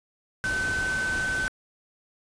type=tone in noise; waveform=sine; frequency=1524 Hz; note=G6; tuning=49 cents flat; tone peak=-25 dBFS; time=0.44-1.48 s; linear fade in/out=0 ms; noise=pink; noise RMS=-34 dBFS; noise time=0.44-1.48 s; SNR=+6 dB; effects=resampled to 22050 Hz